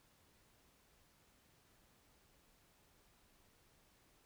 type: silence
effects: pink hiss -71 dBFS RMS until 4.25 s